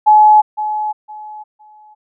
sine tone with echo, 851 Hz, G#5, 42 cents sharp, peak -4 dBFS, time 0.06-0.42 s, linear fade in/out 20 ms, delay 510 ms, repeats 3, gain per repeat -12 dB, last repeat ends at 1.95 s, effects none

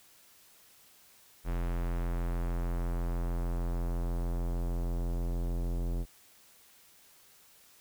square tone with low-pass filter sweep, 43.17 Hz, F1, 19 cents flat, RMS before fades -32 dBFS, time 1.44-6.06 s, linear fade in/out 50 ms, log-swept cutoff 2200 to 510 Hz, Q 0.81, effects white hiss -60 dBFS RMS until 7.8 s

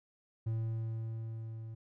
triangle tone with level ramp, 112.4 Hz, A2, 37 cents sharp, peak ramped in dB -29 to -40 dBFS, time 0.46-1.75 s, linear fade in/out 10 ms, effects none

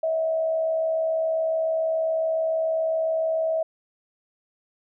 sine tone with frequency modulation, 645 Hz, E5, 38 cents flat, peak -21 dBFS, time 0.03-3.63 s, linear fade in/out 5 ms, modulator 67.1 Hz, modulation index 0.3, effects none

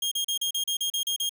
sawtooth tone bursts, 3238 Hz, G#7, 45 cents flat, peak -22 dBFS, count 10, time 0.02-1.294 s, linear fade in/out 5 ms, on 95 ms, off 36 ms, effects none

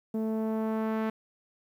sawtooth tone with low-pass filter sweep, 220 Hz, A3, in tune, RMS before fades -30 dBFS, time 0.14-1.1 s, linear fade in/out 5 ms, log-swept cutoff 460 to 1800 Hz, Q 0.91, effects 10-bit

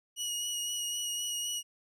20% pulse tone with vibrato, 2904 Hz, F#7, 33 cents flat, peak -27 dBFS, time 0.16-1.63 s, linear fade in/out 50 ms, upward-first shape sine, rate 3.9 Hz, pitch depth 18 cents each way, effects none

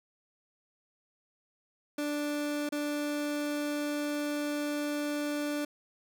30% pulse tone with dropouts, 293.7 Hz, D4, in tune, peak -28 dBFS, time 1.98-5.65 s, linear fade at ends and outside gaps 5 ms, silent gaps 2.691-2.722 s, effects none

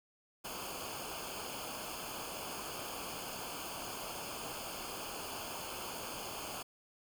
pink noise with comb filter, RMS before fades -43 dBFS, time 0.44-6.63 s, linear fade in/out 10 ms, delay 0.52 ms, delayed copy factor -0.8, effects none

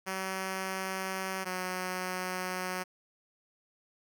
5% pulse tone pair in turn, 189.8 / 183.76 Hz, F#3 / F#3, +44 / -12 cents, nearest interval minor second, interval 56 cents, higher first, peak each -22 / -22 dBFS, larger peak neither, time 0.06-1.45 / 1.45-2.84 s, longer neither, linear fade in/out 20 ms, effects none

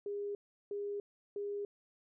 sine tone bursts, 407.1 Hz, G#4, 35 cents flat, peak -36 dBFS, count 3, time 0.06-1.65 s, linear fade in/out 2 ms, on 290 ms, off 360 ms, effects none

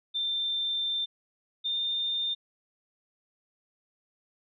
sine tone pair in turn, 3576 / 3613 Hz, A7 / A7, +27 / +45 cents, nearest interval unison, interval 18 cents, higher second, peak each -27 dBFS, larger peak neither, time 0.14-1.06 / 1.64-2.35 s, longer first, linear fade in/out 20 ms, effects none

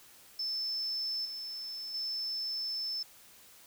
sine tone with level steps, 5274 Hz, E8, in tune, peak -32 / -38 / -33 dBFS, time 0.39-3.03 s, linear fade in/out 5 ms, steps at 1.25 / 1.94 s, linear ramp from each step 5 ms, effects white hiss -57 dBFS RMS until 3.66 s

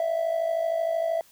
triangle tone with amplitude modulation, 659.3 Hz, E5, in tune, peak -17 dBFS, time 0-1.21 s, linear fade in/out 2 ms, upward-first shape sine, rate 53 Hz, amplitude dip 75%, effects tanh soft clip ceiling -17 dBFS + white hiss -57 dBFS RMS until 1.31 s

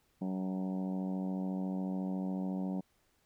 harmonic tone with a mistuned harmonic, 94 Hz, F#2, 28 cents sharp, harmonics 2 / 3 / 4 / 5 / 6 / 7 / 8 / 9 / 10, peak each -34 / -40 / -50 / -52 / -49 / -52 / -51 / -57 / -58 dBFS, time 0.21-2.81 s, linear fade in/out 10 ms, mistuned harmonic 9, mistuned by +59 cents, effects pink hiss -73 dBFS RMS until 3.25 s

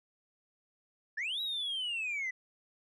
sine linear two-way sweep, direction up then down, 1661.2 to 3899 to 1975 Hz, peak -31 dBFS, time 1.17-2.31 s, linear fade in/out 10 ms, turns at 1.41 s, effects tanh soft clip ceiling -31 dBFS

